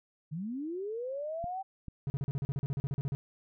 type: linear sweep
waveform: sine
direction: up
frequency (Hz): 141.8 to 782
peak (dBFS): -34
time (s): 0.31-1.63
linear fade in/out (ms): 20
type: clicks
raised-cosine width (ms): 5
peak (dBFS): -29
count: 2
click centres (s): 1.442 / 1.883
type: tone bursts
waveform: triangle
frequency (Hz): 138.59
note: C#3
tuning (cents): 0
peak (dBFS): -28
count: 16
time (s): 2.07-3.15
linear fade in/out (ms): 0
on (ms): 30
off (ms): 40
effects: none